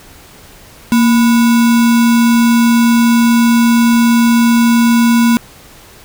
sine tone with sample-and-hold, 233.1 Hz, A#3, in tune, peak -6 dBFS, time 0.92-5.37 s, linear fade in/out 0 ms, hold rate 1225 Hz, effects pink hiss -39 dBFS RMS until 6.04 s

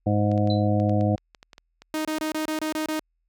harmonic tone, 103.83 Hz, G#2, in tune, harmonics 1 / 2 / 3 / 5 / 6 / 7, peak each -22 / -25 / -27 / -29 / -30 / -30 dBFS, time 0.06-1.16 s, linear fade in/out 10 ms
clicks, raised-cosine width 0.2 ms, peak -27 dBFS, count 12, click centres 0.316 / 0.378 / 0.474 / 0.8 / 0.895 / 1.01 / 1.18 / 1.348 / 1.429 / 1.532 / 1.581 / 1.82 s
sine tone with exponential decay, 4004 Hz, B7, 23 cents sharp, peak -27 dBFS, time 0.5-0.68 s, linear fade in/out 2 ms, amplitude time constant 37 ms
sawtooth tone bursts, 311.1 Hz, D#4, in tune, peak -21 dBFS, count 8, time 1.94-2.995 s, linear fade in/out 2 ms, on 110 ms, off 25 ms
effects added 41 Hz sine -70 dBFS peak until 3.28 s

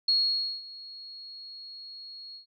sine tone with ADSR envelope, 4311 Hz, C#8, 49 cents flat, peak -20 dBFS, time 0.08-2.46 s, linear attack 6 ms, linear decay 530 ms, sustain -21 dB, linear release 110 ms, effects none

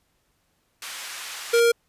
pink band-pass noise, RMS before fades -36 dBFS, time 0.82-1.6 s, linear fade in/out 2 ms, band 1400 to 11000 Hz, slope 12 dB/octave
square tone, 468.2 Hz, A#4, 8 cents sharp, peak -16 dBFS, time 1.53-1.72 s, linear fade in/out 10 ms
effects pink hiss -69 dBFS RMS until 1.88 s + resampled to 32000 Hz

